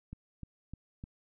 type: click train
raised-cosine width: 5 ms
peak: -30 dBFS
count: 4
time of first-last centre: 0.13-1.039 s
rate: 3.3 Hz
effects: none